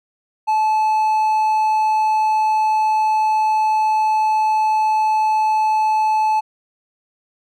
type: tone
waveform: triangle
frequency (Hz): 866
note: A5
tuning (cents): -28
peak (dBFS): -12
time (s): 0.47-6.41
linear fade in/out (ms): 20
effects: none